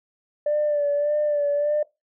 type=tone with vibrato; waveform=sine; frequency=587.3 Hz; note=D5; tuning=in tune; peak=-18 dBFS; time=0.46-1.83 s; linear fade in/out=5 ms; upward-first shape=sine; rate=1.7 Hz; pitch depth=36 cents each way; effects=noise-tail reverb RT60 0.2 s tail -20 dB re dry + tanh soft clip ceiling -15 dBFS